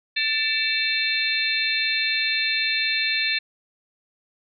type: tone cluster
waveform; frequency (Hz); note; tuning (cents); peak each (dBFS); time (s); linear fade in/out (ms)
sine; 1769 / 2295 / 2670 / 3614 / 4151; A6 / D7 / E7 / A7 / C8; +9 / -40 / +22 / +46 / -15; -27; 0.16-3.39; 10
effects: none